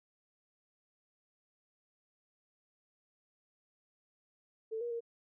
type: tone with pitch steps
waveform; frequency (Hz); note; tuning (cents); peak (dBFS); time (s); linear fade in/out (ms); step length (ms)
sine; 443.8 / 475.9 / 465.7; A4 / A#4 / A#4; +15 / +36 / -2; -35; 4.71-5.007; 20; 99
effects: none